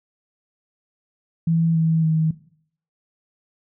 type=tone with pitch steps; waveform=sine; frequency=164.81 / 161.79 / 158.83 Hz; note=E3 / E3 / D#3; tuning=0 / -32 / +36 cents; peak=-16 dBFS; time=1.47-2.31 s; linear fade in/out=5 ms; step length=280 ms; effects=noise-tail reverb RT60 0.6 s tail -17 dB re dry